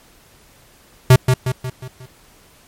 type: tone with echo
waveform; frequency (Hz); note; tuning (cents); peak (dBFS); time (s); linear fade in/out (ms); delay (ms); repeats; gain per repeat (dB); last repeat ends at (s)
square; 128.2; C3; -35; -5; 1.1-1.16; 5; 180; 5; -6; 2.06
effects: pink hiss -50 dBFS RMS until 2.67 s + MP3 64 kbps